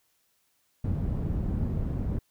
white low-pass noise, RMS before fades -29 dBFS, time 0.84-2.19 s, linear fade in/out 5 ms, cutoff 140 Hz, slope 12 dB/octave, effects white hiss -71 dBFS RMS until 2.3 s

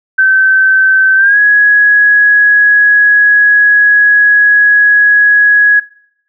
sine tone with pitch glide, 1541 to 1670.8 Hz, G6 to G#6, -30 to +10 cents, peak -4 dBFS, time 0.18-5.8 s, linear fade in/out 10 ms, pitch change +140 cents, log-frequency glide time 1.16-1.38 s, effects noise-tail reverb RT60 0.7 s tail -21 dB re dry

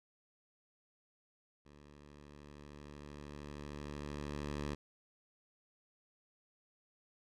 10% pulse tone with level ramp, 73 Hz, D2, 10 cents flat, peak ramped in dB -50 to -29 dBFS, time 1.65-4.75 s, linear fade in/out 10 ms, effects low-pass 7000 Hz 12 dB/octave

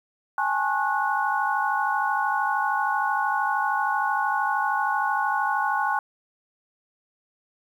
sine tone cluster, 812 / 865 / 1087 / 1469 Hz, G#5 / A5 / C#6 / F#6, -39 / -30 / -34 / -13 cents, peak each -27 dBFS, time 0.38-5.99 s, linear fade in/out 2 ms, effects 9-bit

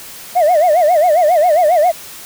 sine tone with vibrato, 658 Hz, E5, 3 cents flat, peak -6 dBFS, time 0.35-1.92 s, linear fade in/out 20 ms, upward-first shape sine, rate 7.4 Hz, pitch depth 190 cents each way, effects tanh soft clip ceiling -6 dBFS + white hiss -33 dBFS RMS until 2.25 s

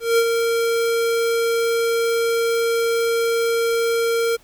square tone with ADSR envelope, 462.1 Hz, A#4, 15 cents flat, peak -13 dBFS, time 0-4.37 s, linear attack 180 ms, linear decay 56 ms, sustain -5 dB, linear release 21 ms, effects pink hiss -53 dBFS RMS until 4.43 s

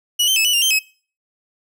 sawtooth tone with pitch steps, 2928 / 3104 / 2604 / 2965 / 2796 / 3128 / 2560 Hz, F#7 / G7 / E7 / F#7 / F7 / G7 / D#7, -19 / -18 / -22 / +3 / +1 / -4 / +49 cents, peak -11 dBFS, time 0.19-0.792 s, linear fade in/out 10 ms, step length 86 ms, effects noise-tail reverb RT60 0.4 s tail -22 dB re dry

